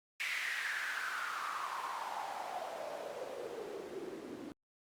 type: noise with band-pass filter sweep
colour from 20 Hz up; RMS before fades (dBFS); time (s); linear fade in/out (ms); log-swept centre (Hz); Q
white; -41; 0.2-4.52; 0; 2200 to 290; 5.4
effects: Opus 48 kbps

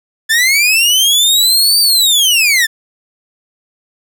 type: linear two-way sweep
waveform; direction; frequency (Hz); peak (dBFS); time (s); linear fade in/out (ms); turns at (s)
sawtooth; up then down; 1729 to 4669 to 1729; -5; 0.29-2.67; 20; 1.8
effects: none

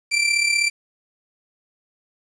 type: tone with amplitude modulation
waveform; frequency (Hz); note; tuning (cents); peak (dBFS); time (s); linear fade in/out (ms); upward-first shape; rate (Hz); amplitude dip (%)
sawtooth; 2349; D7; 0; -11; 0.11-0.7; 20; sine; 35.9; 60
effects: resampled to 22050 Hz + 8-bit

